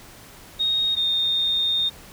sine tone pair in turn, 3729 / 3665 Hz, A#7 / A#7, 0 / -30 cents, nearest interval unison, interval 30 cents, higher first, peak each -19 dBFS, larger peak neither, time 0.59-0.96 / 0.96-1.9 s, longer second, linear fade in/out 20 ms, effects pink hiss -45 dBFS RMS until 2.12 s

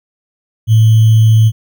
sine tone with sample-and-hold, 110.7 Hz, A2, 11 cents sharp, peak -4 dBFS, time 0.67-1.52 s, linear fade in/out 50 ms, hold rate 3150 Hz, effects none

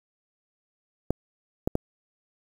clicks, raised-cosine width 2 ms, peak -10 dBFS, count 3, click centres 1.106 / 1.675 / 1.754 s, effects 7-bit

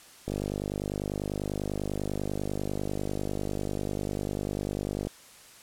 click train, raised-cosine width 2 ms, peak -18 dBFS, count 241, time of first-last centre 0.28-5.07 s, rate 50.1 Hz, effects white hiss -52 dBFS RMS until 5.62 s + low-pass 11000 Hz 12 dB/octave

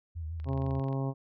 sine tone with vibrato, 80.9 Hz, E2, 32 cents flat, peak -34 dBFS, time 0.15-0.81 s, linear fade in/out 20 ms, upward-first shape triangle, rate 6.5 Hz, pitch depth 92 cents each way
click train, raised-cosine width 0.3 ms, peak -37 dBFS, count 13, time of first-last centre 0.4-0.929 s, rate 22.7 Hz
harmonic tone, 135.1 Hz, C#3, 44 cents flat, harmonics 1 / 2 / 3 / 4 / 5 / 6 / 7 / 8, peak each -30 / -36 / -40 / -42 / -44 / -46 / -47 / -48 dBFS, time 0.45-1.14 s, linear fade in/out 50 ms
effects none

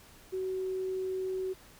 sine tone, 375.7 Hz, F#4, 26 cents sharp, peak -31 dBFS, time 0.32-1.54 s, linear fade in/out 20 ms, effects pink hiss -56 dBFS RMS until 1.79 s

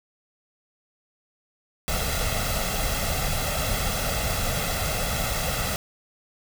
pink noise with comb filter, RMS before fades -26 dBFS, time 1.88-5.76 s, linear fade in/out 0 ms, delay 1.5 ms, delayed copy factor +0.7, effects none

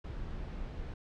brown noise, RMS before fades -40 dBFS, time 0.04-0.94 s, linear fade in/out 5 ms, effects low-pass 4000 Hz 12 dB/octave

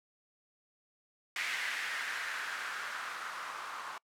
violet noise with low-pass filter sweep, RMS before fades -39 dBFS, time 1.36-3.98 s, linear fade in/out 2 ms, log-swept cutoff 2000 to 1100 Hz, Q 2.9, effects noise-tail reverb RT60 0.1 s tail -26 dB re dry

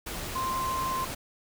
sine tone in noise, 1046.5 Hz, C6, in tune, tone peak -28 dBFS, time 0.35-1.05 s, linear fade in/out 10 ms, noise pink, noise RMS -36 dBFS, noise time 0.06-1.15 s, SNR +5 dB, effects none

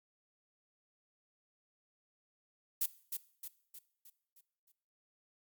violet noise with echo, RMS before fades -32 dBFS, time 2.81-2.86 s, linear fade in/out 5 ms, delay 310 ms, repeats 6, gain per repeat -6 dB, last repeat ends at 4.72 s, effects noise-tail reverb RT60 0.6 s tail -18 dB re dry + Opus 48 kbps

